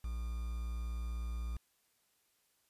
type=tone with quantisation; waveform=triangle; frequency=58.2 Hz; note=A#1; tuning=2 cents flat; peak=-34 dBFS; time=0.04-1.57 s; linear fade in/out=5 ms; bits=9; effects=white hiss -75 dBFS RMS until 2.69 s + resampled to 32000 Hz

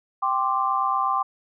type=chord; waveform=sine; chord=G suspended fourth; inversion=none; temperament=equal; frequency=784 / 1046.5 / 1174.7 Hz; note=G5 / C6 / D6; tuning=0 / 0 / 0 cents; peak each=-26 / -24 / -24 dBFS; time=0.22-1.23 s; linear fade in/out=10 ms; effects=none

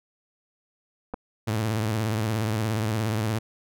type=clicks; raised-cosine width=1 ms; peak=-19 dBFS; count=2; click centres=1.138 / 1.142 s
type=tone with vibrato; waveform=sawtooth; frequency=109.3 Hz; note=A2; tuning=11 cents flat; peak=-20 dBFS; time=1.47-3.39 s; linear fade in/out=10 ms; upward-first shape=sine; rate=17 Hz; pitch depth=97 cents each way
effects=none

